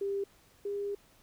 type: tone pair in turn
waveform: sine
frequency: 397.2 / 404.4 Hz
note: G4 / G#4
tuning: +23 / -46 cents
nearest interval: unison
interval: 31 cents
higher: second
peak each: -30 / -32 dBFS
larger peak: first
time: 0.01-0.24 / 0.65-0.95 s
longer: second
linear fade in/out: 5 ms
effects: pink hiss -63 dBFS RMS until 1.22 s